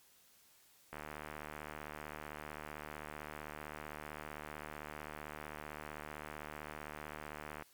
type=click train; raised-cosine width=0.5 ms; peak=-29 dBFS; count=507; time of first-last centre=0.93-7.623 s; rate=75.6 Hz; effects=white hiss -66 dBFS RMS until 7.73 s + MP3 96 kbps